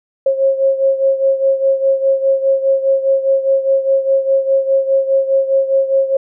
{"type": "beating tone pair", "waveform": "sine", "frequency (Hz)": [539, 543.9], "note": ["C#5", "C#5"], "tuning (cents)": [-49, -33], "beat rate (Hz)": 4.9, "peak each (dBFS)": [-12, -17], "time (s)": [0.26, 6.17], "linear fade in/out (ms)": 5, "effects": []}